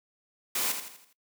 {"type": "noise with echo", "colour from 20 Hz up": "white", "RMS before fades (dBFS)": -29, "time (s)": [0.55, 0.72], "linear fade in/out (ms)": 5, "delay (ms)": 82, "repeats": 5, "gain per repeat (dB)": -7, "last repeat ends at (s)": 1.13, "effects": ["noise-tail reverb RT60 0.1 s tail -19 dB re dry", "high-pass 200 Hz 12 dB/octave"]}